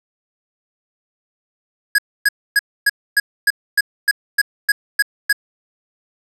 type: tone bursts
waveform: square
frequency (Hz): 1661.2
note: G#6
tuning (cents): 0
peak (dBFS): -11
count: 12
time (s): 1.95-5.328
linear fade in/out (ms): 5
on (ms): 34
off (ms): 270
effects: resampled to 32000 Hz + 7-bit